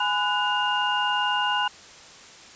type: tone cluster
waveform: sine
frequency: 831 / 1007 / 1473 / 2826 Hz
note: G#5 / B5 / F#6 / F7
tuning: +1 / +33 / -8 / +20 cents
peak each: -27 dBFS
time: 0-1.68 s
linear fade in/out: 5 ms
effects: white hiss -46 dBFS RMS until 2.55 s + resampled to 16000 Hz